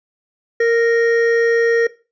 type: tone pair together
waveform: triangle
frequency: 463.7 / 1860.7 Hz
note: A#4 / A#6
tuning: -9 / -4 cents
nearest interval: 2 octaves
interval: 2405 cents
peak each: -10 / -19 dBFS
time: 0.6-1.87 s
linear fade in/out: 5 ms
effects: noise-tail reverb RT60 0.3 s tail -18 dB re dry + resampled to 16000 Hz